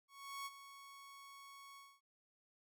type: tone with ADSR envelope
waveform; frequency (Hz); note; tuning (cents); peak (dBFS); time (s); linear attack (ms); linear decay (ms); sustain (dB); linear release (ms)
sawtooth; 1108.7; C#6; 0; -39; 0.08-2.01; 380; 34; -12; 240
effects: none